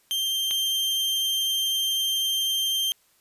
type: tone pair in turn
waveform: 40% pulse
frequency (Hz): 3156 / 3156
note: G7 / G7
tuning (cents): +11 / +11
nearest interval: unison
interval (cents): 0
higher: neither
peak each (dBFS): -23 / -22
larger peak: second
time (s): 0.11-0.51 / 0.51-2.92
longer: second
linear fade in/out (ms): 0
effects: white hiss -63 dBFS RMS until 3.2 s + resampled to 32000 Hz